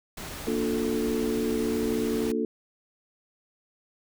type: noise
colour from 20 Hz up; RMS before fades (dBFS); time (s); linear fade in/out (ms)
pink; -38; 0.17-2.32; 5
type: chord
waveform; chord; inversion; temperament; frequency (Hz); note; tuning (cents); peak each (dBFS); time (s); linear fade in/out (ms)
sine; Bb major seventh; none; equal with one note detuned; 233.1 / 293.7 / 357 / 440; Bb3 / D4 / F4 / A4; 0 / 0 / +38 / 0; -29 / -31 / -32 / -29; 0.47-2.45; 2
effects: none